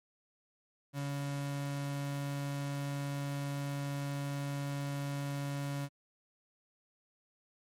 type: tone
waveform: 35% pulse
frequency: 141.3 Hz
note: C#3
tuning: 34 cents sharp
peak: -33 dBFS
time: 0.93-5.89 s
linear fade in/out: 50 ms
effects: MP3 64 kbps